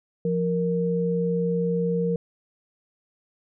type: tone pair together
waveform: sine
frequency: 173.92 / 466.2 Hz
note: F3 / A#4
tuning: -7 / 0 cents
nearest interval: octave + perfect fourth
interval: 1707 cents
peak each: -24 dBFS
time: 0.25-2.16 s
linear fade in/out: 2 ms
effects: none